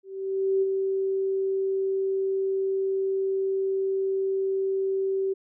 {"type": "tone with ADSR envelope", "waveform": "sine", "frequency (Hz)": 385.9, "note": "G4", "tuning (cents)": -27, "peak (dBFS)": -19, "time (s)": [0.03, 5.34], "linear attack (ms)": 590, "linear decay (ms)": 27, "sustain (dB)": -4, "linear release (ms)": 16, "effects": []}